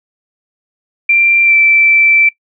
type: tone with pitch glide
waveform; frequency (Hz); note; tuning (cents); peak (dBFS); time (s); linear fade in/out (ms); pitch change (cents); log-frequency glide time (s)
sine; 2365 to 2332; D7 to D7; +12 to -13; -6; 1.09-2.29; 5; -25; 1.44-1.54
effects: noise-tail reverb RT60 0.1 s tail -20 dB re dry